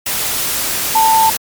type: tone in noise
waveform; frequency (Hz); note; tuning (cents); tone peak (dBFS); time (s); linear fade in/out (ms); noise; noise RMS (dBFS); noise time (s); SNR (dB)
sine; 890; A5; +20; -8; 0.95-1.3; 5; white; -18; 0.06-1.37; +7
effects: MP3 96 kbps